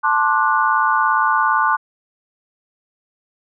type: chord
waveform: sine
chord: D dominant seventh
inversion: second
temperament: just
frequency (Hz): 881 / 1057.2 / 1174.7 / 1468.3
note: A5 / C6 / D6 / F#6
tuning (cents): +2 / +18 / 0 / -14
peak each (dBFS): -19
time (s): 0.03-1.77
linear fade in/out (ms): 20
effects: none